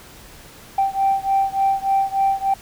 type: beating tone pair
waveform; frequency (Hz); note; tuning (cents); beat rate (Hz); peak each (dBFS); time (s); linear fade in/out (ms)
sine; 780 / 783.4; G5 / G5; -9 / -1; 3.4; -18 / -19; 0.78-2.54; 5
effects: tanh soft clip ceiling -10 dBFS + pink hiss -43 dBFS RMS until 2.61 s